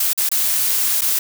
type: noise with dropouts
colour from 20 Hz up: blue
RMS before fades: -18 dBFS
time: 0-1.19 s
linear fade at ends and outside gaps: 5 ms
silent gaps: 0.133-0.176 / 0.291-0.315 / 1.011-1.017 s
effects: none